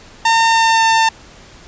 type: tone with pitch glide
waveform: sawtooth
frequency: 909 to 898.6 Hz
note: A#5 to A5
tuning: -44 to +36 cents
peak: -6 dBFS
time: 0.25-1.09 s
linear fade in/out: 5 ms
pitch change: -20 cents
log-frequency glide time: 0.48-0.89 s
effects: pink hiss -41 dBFS RMS until 1.67 s + resampled to 16000 Hz